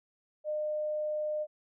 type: tone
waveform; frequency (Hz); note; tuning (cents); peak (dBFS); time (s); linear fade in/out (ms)
sine; 607; D#5; -43; -30; 0.44-1.47; 50
effects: none